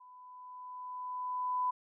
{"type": "tone with level ramp", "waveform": "sine", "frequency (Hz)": 1000, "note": "B5", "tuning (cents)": 21, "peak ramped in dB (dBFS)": [-53, -28], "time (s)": [0, 1.71], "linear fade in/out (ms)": 10, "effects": []}